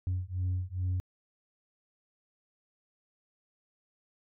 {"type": "beating tone pair", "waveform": "sine", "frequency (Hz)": [90.3, 92.7], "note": ["F#2", "F#2"], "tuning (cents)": [-42, 4], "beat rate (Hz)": 2.4, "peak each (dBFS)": -31, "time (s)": [0.07, 1], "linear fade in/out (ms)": 0, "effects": ["tanh soft clip ceiling -26 dBFS"]}